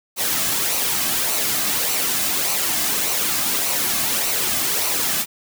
white noise with flanger, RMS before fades -21 dBFS, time 0.16-5.26 s, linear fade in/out 50 ms, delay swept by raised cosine 0.58 to 2.18 ms, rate 1.7 Hz, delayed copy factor -0.5, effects none

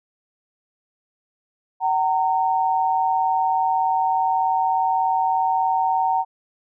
sine tone pair together, 759 / 919.2 Hz, F#5 / A#5, +44 / -25 cents, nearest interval minor third, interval 331 cents, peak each -20 dBFS, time 1.8-6.25 s, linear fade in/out 50 ms, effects none

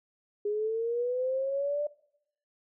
sine linear sweep, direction up, 410 to 594 Hz, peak -27 dBFS, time 0.45-1.87 s, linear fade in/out 5 ms, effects noise-tail reverb RT60 0.7 s tail -20 dB re dry

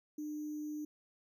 sine tone with sample-and-hold, 301.3 Hz, D4, 44 cents sharp, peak -38 dBFS, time 0.18-0.85 s, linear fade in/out 5 ms, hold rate 6300 Hz, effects none

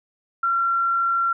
sine tone, 1367 Hz, F6, 37 cents flat, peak -18 dBFS, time 0.43-1.33 s, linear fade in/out 5 ms, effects none

